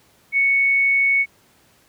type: tone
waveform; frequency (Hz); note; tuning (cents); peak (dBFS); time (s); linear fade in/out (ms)
sine; 2217; C#7; 0; -14; 0.32-1.26; 50
effects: pink hiss -56 dBFS RMS until 1.88 s + high-pass 80 Hz 12 dB/octave